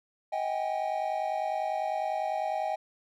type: tone cluster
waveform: triangle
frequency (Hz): 634 / 762 / 812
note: D#5 / G5 / G#5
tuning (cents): +32 / -49 / -39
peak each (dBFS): -31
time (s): 0.32-2.76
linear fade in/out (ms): 10
effects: none